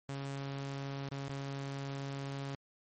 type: tone with dropouts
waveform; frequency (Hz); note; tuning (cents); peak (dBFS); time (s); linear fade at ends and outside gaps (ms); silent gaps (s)
sawtooth; 138.2; C#3; -5; -34; 0.09-2.55; 0; 1.088-1.115 / 1.281-1.295
effects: MP3 32 kbps